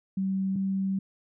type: tone pair in turn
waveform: sine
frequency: 191.9 / 193 Hz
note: G3 / G3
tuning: -37 / -27 cents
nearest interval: unison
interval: 10 cents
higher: second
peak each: -25 dBFS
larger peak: neither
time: 0.17-0.56 / 0.56-0.99 s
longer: second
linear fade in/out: 5 ms
effects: none

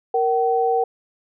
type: tone pair together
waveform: sine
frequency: 466.2 / 762.5 Hz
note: A#4 / G5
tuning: 0 / -48 cents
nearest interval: major sixth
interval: 852 cents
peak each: -19 dBFS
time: 0.14-0.84 s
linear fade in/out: 5 ms
effects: none

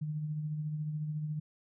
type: tone with tremolo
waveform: sine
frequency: 152.2 Hz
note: D#3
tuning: 38 cents flat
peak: -31 dBFS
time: 0.01-1.4 s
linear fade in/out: 10 ms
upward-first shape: triangle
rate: 14 Hz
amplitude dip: 45%
effects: none

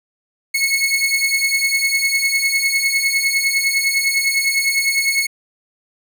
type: beating tone pair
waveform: sawtooth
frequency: 2185 / 2194.9 Hz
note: C#7 / C#7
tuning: -26 / -18 cents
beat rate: 9.9 Hz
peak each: -16 / -14 dBFS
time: 0.54-5.27 s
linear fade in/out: 10 ms
effects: none

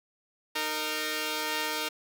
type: tone pair together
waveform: 5% pulse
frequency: 308.2 / 461.8 Hz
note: D#4 / A#4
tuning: -16 / -16 cents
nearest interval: perfect fifth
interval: 700 cents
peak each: -22 / -20 dBFS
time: 0.55-1.89 s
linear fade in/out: 10 ms
effects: none

